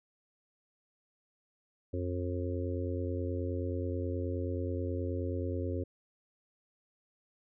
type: harmonic tone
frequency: 89.4 Hz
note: F2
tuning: 41 cents sharp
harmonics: 1 / 3 / 4 / 5 / 6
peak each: -34 / -39 / -40 / -41 / -42 dBFS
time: 1.93-5.84 s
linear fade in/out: 10 ms
effects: none